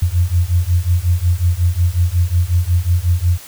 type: beating tone pair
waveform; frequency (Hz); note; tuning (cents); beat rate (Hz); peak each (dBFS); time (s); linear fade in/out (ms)
sine; 85 / 90.5; F2 / F#2; -46 / -38; 5.5; -15; 0.02-3.38; 5
effects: white hiss -37 dBFS RMS until 3.47 s